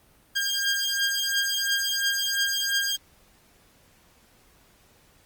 15% pulse beating tone pair, 1607 / 1609.9 Hz, G6 / G6, +43 / +46 cents, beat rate 2.9 Hz, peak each -20 dBFS, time 0.35-2.97 s, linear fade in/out 20 ms, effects pink hiss -59 dBFS RMS until 5.25 s + Opus 32 kbps

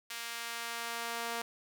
sawtooth tone with high-pass filter sweep, 233.1 Hz, A#3, in tune, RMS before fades -39 dBFS, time 0.1-1.42 s, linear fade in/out 5 ms, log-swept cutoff 2000 to 670 Hz, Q 0.77, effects none

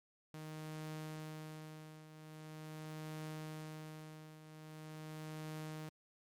sawtooth tone with tremolo, 155.56 Hz, D#3, in tune, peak -39 dBFS, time 0.34-5.89 s, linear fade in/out 0 ms, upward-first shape triangle, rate 0.43 Hz, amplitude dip 75%, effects MP3 96 kbps

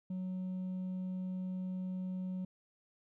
triangle tone with hard clipping, 185 Hz, F#3, in tune, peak -35 dBFS, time 0.1-2.45 s, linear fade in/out 5 ms, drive 1 dB, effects none

